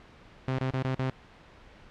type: tone with dropouts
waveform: sawtooth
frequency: 130.81 Hz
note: C3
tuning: in tune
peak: -23 dBFS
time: 0.48-1.1 s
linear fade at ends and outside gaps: 0 ms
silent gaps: 0.584-0.61 / 0.705-0.737 / 0.826-0.847 / 0.948-0.993 s
effects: pink hiss -53 dBFS RMS until 1.9 s + low-pass 3000 Hz 12 dB/octave